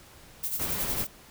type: noise with tremolo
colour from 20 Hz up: violet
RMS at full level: -29 dBFS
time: 0.43-1.07 s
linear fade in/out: 10 ms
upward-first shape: sine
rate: 11 Hz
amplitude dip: 60%
type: noise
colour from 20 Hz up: pink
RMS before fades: -35 dBFS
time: 0.59-1.05 s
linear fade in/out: 10 ms
effects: pink hiss -52 dBFS RMS until 1.3 s